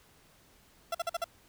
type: tone bursts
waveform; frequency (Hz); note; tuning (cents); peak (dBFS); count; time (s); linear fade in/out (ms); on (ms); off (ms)
30% pulse; 676; E5; +43; -27; 5; 0.92-1.243; 5; 27; 47
effects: pink hiss -62 dBFS RMS until 1.48 s